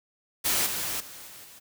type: noise with level steps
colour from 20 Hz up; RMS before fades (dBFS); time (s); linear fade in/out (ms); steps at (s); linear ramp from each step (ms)
white; -25 / -31 / -44 / -46 / -49; 0.44-1.6; 20; 0.66 / 1 / 1.27 / 1.44; 5
effects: none